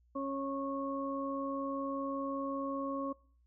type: harmonic tone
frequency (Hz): 274.5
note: C#4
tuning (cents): -17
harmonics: 1 / 2 / 4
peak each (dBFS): -37 / -39 / -40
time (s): 0.15-3.13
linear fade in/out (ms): 10
effects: noise-tail reverb RT60 0.5 s tail -24 dB re dry + added 60 Hz sine -65 dBFS peak until 3.46 s